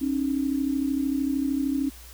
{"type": "tone pair together", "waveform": "sine", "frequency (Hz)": [270.7, 303.9], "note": ["C#4", "D#4"], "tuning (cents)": [-41, -41], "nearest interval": "major second", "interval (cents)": 200, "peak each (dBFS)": [-24, -28], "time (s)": [0.01, 1.9], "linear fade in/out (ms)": 10, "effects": ["added 60 Hz sine -45 dBFS peak until 2.13 s", "white hiss -48 dBFS RMS until 2.13 s"]}